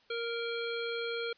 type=harmonic tone; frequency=466.1 Hz; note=A#4; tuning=in tune; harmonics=1 / 3 / 5 / 7 / 9; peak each=-35 / -40 / -42 / -43 / -45 dBFS; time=0.1-1.33 s; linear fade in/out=5 ms; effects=white hiss -65 dBFS RMS until 1.37 s + resampled to 11025 Hz